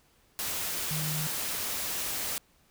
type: tone in noise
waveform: sine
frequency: 153.5 Hz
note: D#3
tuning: 23 cents flat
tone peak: -32 dBFS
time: 0.91-1.27 s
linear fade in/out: 0 ms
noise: white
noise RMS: -33 dBFS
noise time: 0.39-2.38 s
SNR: -2 dB
effects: pink hiss -65 dBFS RMS until 2.7 s